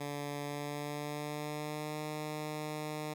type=tone with pitch glide; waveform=10% pulse; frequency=144.5 to 152.3 Hz; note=D3 to D#3; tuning=-28 to -37 cents; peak=-29 dBFS; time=0-3.14 s; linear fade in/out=10 ms; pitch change=+91 cents; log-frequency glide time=0.42-2.01 s; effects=none